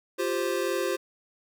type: chord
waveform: square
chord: F suspended second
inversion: none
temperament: equal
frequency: 349.2 / 392 / 523.3 Hz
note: F4 / G4 / C5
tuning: 0 / 0 / 0 cents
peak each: -31 dBFS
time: 0.18-0.97 s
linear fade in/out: 20 ms
effects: none